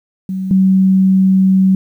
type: tone pair in turn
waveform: sine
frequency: 189.1 / 189.82 Hz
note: F#3 / F#3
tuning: +38 / +45 cents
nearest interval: unison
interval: 7 cents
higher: second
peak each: -17 / -7 dBFS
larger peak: second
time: 0.29-0.51 / 0.51-1.75 s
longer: second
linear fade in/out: 2 ms
effects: 8-bit